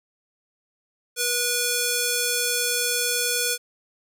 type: tone with band-pass filter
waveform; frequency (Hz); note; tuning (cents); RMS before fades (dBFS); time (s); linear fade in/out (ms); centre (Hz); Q
square; 485.4; B4; -30; -24; 1.16-3.58; 50; 9700; 0.57
effects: none